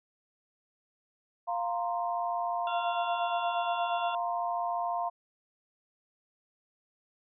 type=chord; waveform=sine; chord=F suspended fourth; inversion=none; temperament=equal; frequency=698.5 / 932.3 / 1046.5 Hz; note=F5 / Bb5 / C6; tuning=0 / 0 / 0 cents; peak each=-31 / -35 / -36 dBFS; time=1.47-5.1 s; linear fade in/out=20 ms
type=harmonic tone; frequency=690 Hz; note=F5; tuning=21 cents flat; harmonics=1 / 2 / 4 / 5; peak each=-36 / -39 / -42 / -43 dBFS; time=2.67-4.15 s; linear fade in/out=2 ms
effects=none